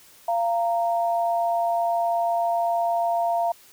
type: tone pair together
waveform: sine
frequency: 688.3 / 927 Hz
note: F5 / A#5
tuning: -25 / -10 cents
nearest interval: perfect fourth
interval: 515 cents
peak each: -21 / -27 dBFS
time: 0.28-3.52 s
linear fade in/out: 5 ms
effects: white hiss -52 dBFS RMS until 3.72 s